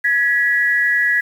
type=tone pair together; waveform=sine; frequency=1670.7 / 1942 Hz; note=G#6 / B6; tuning=+10 / -30 cents; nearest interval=minor third; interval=260 cents; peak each=-16 dBFS; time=0.04-1.21 s; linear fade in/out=10 ms; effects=7-bit